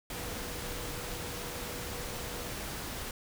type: tone in noise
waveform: sine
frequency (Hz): 485.6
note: B4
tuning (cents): -29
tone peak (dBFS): -47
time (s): 0.15-2.52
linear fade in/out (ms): 2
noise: pink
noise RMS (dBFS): -39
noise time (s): 0.1-3.11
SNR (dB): -11
effects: none